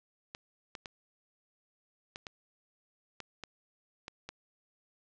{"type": "clicks", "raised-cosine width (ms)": 0.2, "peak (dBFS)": -24, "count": 9, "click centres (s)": [0.349, 0.752, 0.858, 2.159, 2.268, 3.203, 3.437, 4.081, 4.29], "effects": ["low-pass 7000 Hz 12 dB/octave"]}